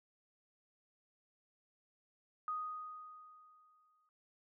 sine tone with exponential decay, 1244.5 Hz, D#6, in tune, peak -35 dBFS, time 2.48-4.09 s, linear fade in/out 1 ms, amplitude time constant 350 ms, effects none

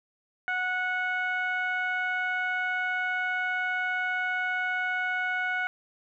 15% pulse tone with low-pass filter, 735 Hz, F#5, 12 cents flat, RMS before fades -29 dBFS, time 0.48-5.67 s, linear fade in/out 0 ms, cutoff 1800 Hz, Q 5.8, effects none

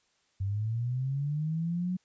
sine linear sweep, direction up, 94.8 to 185 Hz, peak -28 dBFS, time 0.4-1.97 s, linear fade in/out 10 ms, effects white hiss -71 dBFS RMS until 2.04 s + resampled to 16000 Hz

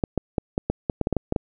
clicks, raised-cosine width 2 ms, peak -8 dBFS, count 12, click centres 0.038 / 0.177 / 0.382 / 0.579 / 0.7 / 0.898 / 1.013 / 1.071 / 1.127 / 1.167 / 1.324 / 1.362 s, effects none

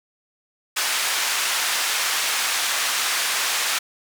pink band-pass noise, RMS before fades -23 dBFS, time 0.76-3.79 s, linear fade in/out 10 ms, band 1300 to 11000 Hz, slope 12 dB/octave, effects none

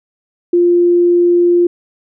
sine tone, 349.2 Hz, F4, in tune, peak -7 dBFS, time 0.53-1.67 s, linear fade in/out 5 ms, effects none

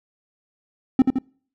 triangle tone with echo, 261.6 Hz, C4, in tune, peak -8 dBFS, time 0.99-1.02 s, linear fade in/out 2 ms, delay 83 ms, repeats 2, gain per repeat -4 dB, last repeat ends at 1.186 s, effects noise-tail reverb RT60 0.5 s tail -25 dB re dry

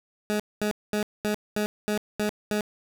20% pulse tone bursts, 210 Hz, G#3, 19 cents sharp, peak -19 dBFS, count 8, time 0.3-2.608 s, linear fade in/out 0 ms, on 96 ms, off 220 ms, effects none

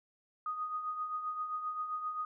sine tone with tremolo, 1243 Hz, D#6, 2 cents flat, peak -32 dBFS, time 0.46-2.25 s, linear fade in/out 2 ms, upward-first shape triangle, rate 7.6 Hz, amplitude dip 60%, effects none

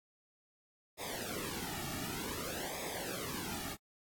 pink noise with flanger, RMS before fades -41 dBFS, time 0.97-3.77 s, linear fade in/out 50 ms, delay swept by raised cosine 0.68 to 1.98 ms, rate 0.54 Hz, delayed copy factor -0.9, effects AAC 64 kbps

